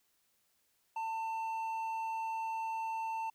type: tone with hard clipping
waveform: sine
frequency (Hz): 895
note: A5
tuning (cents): +29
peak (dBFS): -36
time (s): 0.96-3.3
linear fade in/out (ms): 5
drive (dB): 5
effects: white hiss -75 dBFS RMS until 3.34 s